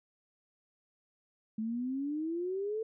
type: exponential sweep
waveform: sine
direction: up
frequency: 214.8 to 449.4 Hz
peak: -32 dBFS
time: 1.58-2.83 s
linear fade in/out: 5 ms
effects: none